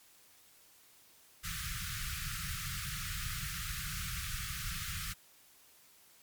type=band-stop noise; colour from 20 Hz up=pink; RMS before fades=-39 dBFS; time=1.43-5.14 s; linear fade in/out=20 ms; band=180 to 1200 Hz; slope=96 dB/octave; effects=white hiss -62 dBFS RMS until 6.22 s + MP3 96 kbps